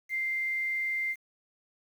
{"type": "tone with quantisation", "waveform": "sine", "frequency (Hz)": 2093, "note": "C7", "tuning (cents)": 0, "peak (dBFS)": -28, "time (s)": [0.09, 1.16], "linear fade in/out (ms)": 50, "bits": 9, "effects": []}